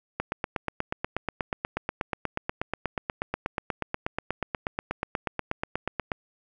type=click train; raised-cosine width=0.5 ms; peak=-12 dBFS; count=50; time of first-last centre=0.2-6.118 s; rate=8.28 Hz; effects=none